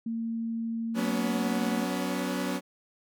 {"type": "tone", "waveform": "sine", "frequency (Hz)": 228.2, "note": "A#3", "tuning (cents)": -37, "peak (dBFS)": -29, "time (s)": [0.06, 1.84], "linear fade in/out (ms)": 5}
{"type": "chord", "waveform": "sawtooth", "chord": "F# suspended fourth", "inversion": "none", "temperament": "equal with one note detuned", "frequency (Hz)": [185, 246.9, 282.8], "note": ["F#3", "B3", "C#4"], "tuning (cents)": [0, 0, 35], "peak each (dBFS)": -29, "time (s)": [0.94, 2.61], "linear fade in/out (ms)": 50}
{"effects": []}